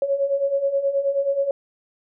sine beating tone pair, 548 / 557.4 Hz, C#5 / C#5, -20 / +9 cents, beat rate 9.4 Hz, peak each -25 / -20 dBFS, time 0.02-1.51 s, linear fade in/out 2 ms, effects none

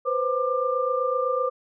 sine tone cluster, 497.1 / 525 / 1192 Hz, B4 / C5 / D6, +11 / +6 / +25 cents, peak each -26 dBFS, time 0.05-1.5 s, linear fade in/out 20 ms, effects none

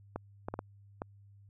clicks, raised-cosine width 1 ms, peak -22 dBFS, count 5, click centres 0.16 / 0.485 / 0.54 / 0.591 / 1.019 s, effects added 100 Hz sine -55 dBFS peak until 1.49 s

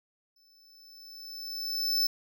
square tone with exponential growth, 5274 Hz, E8, in tune, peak -23 dBFS, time 0.36-2.07 s, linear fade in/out 5 ms, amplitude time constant 370 ms, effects none

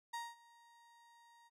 35% pulse tone with ADSR envelope, 937 Hz, A#5, 9 cents sharp, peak -38 dBFS, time 0.13-1.5 s, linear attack 11 ms, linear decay 210 ms, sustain -23 dB, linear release 32 ms, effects low-pass 11000 Hz 12 dB/octave

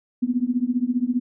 sine tone with tremolo, 246.9 Hz, B3, in tune, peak -15 dBFS, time 0.22-1.2 s, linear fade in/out 10 ms, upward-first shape triangle, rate 15 Hz, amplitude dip 100%, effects none

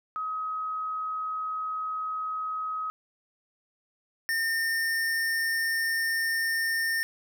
sine / square tone pair in turn, 1268 / 1815.6 Hz, D#6 / A#6, +32 / -46 cents, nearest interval tritone, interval 622 cents, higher second, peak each -29 / -26 dBFS, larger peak second, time 0.16-2.9 / 4.29-7.03 s, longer neither, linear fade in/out 0 ms, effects none

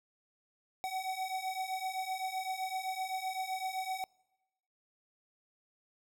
square beating tone pair, 750 / 757.8 Hz, F#5 / F#5, +23 / +41 cents, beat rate 7.8 Hz, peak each -40 / -38 dBFS, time 0.84-4.04 s, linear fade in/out 0 ms, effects noise-tail reverb RT60 1.0 s tail -26 dB re dry

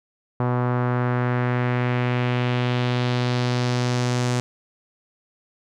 sawtooth tone with low-pass filter sweep, 123.47 Hz, B2, in tune, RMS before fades -22 dBFS, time 0.4-4.4 s, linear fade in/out 0 ms, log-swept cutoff 1100 to 7300 Hz, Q 1.7, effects none

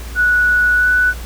sine tone with pitch glide, 1471 to 1486.4 Hz, F#6 to F#6, -11 to +7 cents, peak -10 dBFS, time 0.15-1.14 s, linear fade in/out 50 ms, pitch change +18 cents, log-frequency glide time 0.74-0.89 s, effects added 59 Hz sine -26 dBFS peak until 1.25 s + pink hiss -35 dBFS RMS until 1.25 s

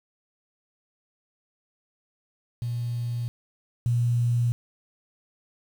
sine tone pair in turn, 119.6 / 119.6 Hz, A#2 / A#2, +45 / +45 cents, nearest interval unison, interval 0 cents, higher neither, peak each -26 / -20 dBFS, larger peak second, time 2.62-3.28 / 3.86-4.52 s, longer neither, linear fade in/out 0 ms, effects 8-bit

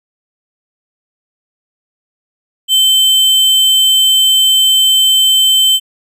sine tone with sample-and-hold, 3085 Hz, G7, 28 cents flat, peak -6 dBFS, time 2.68-5.8 s, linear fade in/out 50 ms, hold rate 11025 Hz, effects resampled to 32000 Hz

